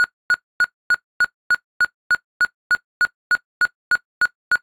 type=tone bursts; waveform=triangle; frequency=1453 Hz; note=F#6; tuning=32 cents flat; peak=-10 dBFS; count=16; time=0-4.556 s; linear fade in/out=0 ms; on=41 ms; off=260 ms; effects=noise-tail reverb RT60 0.1 s tail -18 dB re dry + AAC 64 kbps